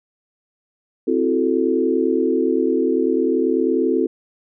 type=chord; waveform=sine; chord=F# half-diminished seventh; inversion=second; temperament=equal; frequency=261.6 / 329.6 / 370 / 440 Hz; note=C4 / E4 / F#4 / A4; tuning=0 / 0 / 0 / 0 cents; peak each=-21 dBFS; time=1.07-4.07 s; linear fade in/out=10 ms; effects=none